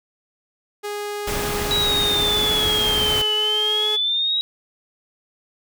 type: tone with pitch glide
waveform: sawtooth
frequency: 413.2 to 425.3 Hz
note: G#4 to G#4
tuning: -9 to +41 cents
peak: -22 dBFS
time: 0.83-3.97 s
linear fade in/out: 20 ms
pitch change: +50 cents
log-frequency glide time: 2.19-2.52 s
type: noise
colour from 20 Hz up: pink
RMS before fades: -26 dBFS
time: 1.27-3.22 s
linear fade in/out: 5 ms
type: exponential two-way sweep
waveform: sine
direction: down then up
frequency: 3905 to 2965 to 3853 Hz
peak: -18 dBFS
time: 1.71-4.41 s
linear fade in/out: 0 ms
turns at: 3.34 s
effects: none